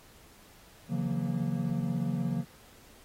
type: chord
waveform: triangle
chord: F# dominant seventh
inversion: second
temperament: equal with one note detuned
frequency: 138.59 / 164.81 / 181.4 / 233.1 Hz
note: C#3 / E3 / F#3 / A#3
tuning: 0 / 0 / -34 / 0 cents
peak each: -32 dBFS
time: 0.88-2.45 s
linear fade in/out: 50 ms
effects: pink hiss -57 dBFS RMS until 3.04 s + AAC 48 kbps